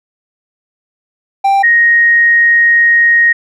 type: tone pair in turn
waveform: triangle / sine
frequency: 787 / 1871.8 Hz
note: G5 / A#6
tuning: +7 / +7 cents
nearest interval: octave + minor third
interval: 1500 cents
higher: second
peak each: -5 dBFS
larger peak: neither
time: 1.44-1.63 / 1.63-3.33 s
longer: second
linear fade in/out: 10 ms
effects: none